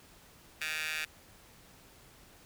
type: tone with high-pass filter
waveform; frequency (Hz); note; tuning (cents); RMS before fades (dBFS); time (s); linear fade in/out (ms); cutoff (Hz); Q
15% pulse; 155.56; D#3; 0; -36; 0.61-1.05; 5; 2100; 3.1
effects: pink hiss -58 dBFS RMS until 2.45 s